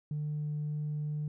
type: tone with tanh clipping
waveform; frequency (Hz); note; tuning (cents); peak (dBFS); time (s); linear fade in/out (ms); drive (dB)
triangle; 149.8; D3; +35; -32; 0.11-1.28; 2; 5
effects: none